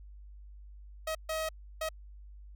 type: tone bursts at uneven times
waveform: sawtooth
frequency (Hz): 635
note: D#5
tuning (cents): +35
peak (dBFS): -28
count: 3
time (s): 1.07-1.15 / 1.29-1.49 / 1.81-1.89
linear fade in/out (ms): 5
effects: added 50 Hz sine -47 dBFS peak until 2.55 s